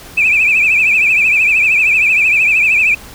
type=tone with vibrato; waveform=sine; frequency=2484 Hz; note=D#7; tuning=3 cents flat; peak=-7 dBFS; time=0.17-2.95 s; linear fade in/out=10 ms; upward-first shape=triangle; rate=13 Hz; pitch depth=130 cents each way; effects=tanh soft clip ceiling -3 dBFS + pink hiss -35 dBFS RMS until 3.14 s